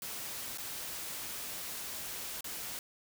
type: noise with dropouts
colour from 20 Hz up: white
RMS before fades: -41 dBFS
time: 0.02-2.79 s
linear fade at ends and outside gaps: 1 ms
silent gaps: 0.575-0.583 / 2.408-2.443 s
effects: none